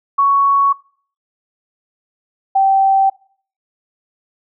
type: tone pair in turn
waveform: sine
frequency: 1114 / 776.9 Hz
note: C#6 / G5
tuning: +8 / -16 cents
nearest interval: tritone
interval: 624 cents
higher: first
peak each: -9 dBFS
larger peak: neither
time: 0.18-0.73 / 2.55-3.1 s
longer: neither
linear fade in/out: 10 ms
effects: noise-tail reverb RT60 0.5 s tail -23 dB re dry